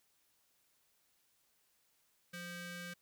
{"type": "ring-modulated tone", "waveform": "sawtooth", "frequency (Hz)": 698.5, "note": "F5", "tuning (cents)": 0, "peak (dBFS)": -37, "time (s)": [2.33, 2.94], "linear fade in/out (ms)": 10, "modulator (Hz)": 876, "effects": ["white hiss -75 dBFS RMS until 3.01 s"]}